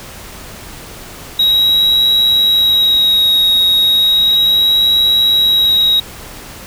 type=tone with vibrato; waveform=triangle; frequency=3819 Hz; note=A#7; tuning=41 cents sharp; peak=-7 dBFS; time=1.39-6 s; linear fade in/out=5 ms; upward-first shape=sine; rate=0.34 Hz; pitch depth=18 cents each way; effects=pink hiss -32 dBFS RMS until 6.66 s